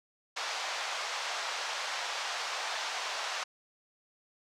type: band-pass noise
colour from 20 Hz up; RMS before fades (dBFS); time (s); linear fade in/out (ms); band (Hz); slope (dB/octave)
pink; -36; 0.36-3.44; 10; 680 to 6200; 24
effects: none